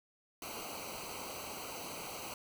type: noise with comb filter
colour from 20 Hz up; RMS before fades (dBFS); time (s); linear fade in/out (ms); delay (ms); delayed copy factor
pink; -44; 0.42-2.34; 2; 0.57; -0.9
effects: none